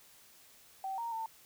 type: tone with pitch steps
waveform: sine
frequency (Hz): 771 / 930 / 898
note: G5 / A#5 / A5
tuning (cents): -29 / -4 / +35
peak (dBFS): -35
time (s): 0.84-1.26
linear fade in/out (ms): 2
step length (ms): 140
effects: white hiss -60 dBFS RMS until 1.45 s